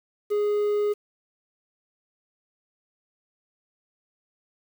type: tone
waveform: triangle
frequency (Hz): 415.3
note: G#4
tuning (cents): 0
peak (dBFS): -19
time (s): 0.3-0.94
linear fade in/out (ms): 20
effects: 8-bit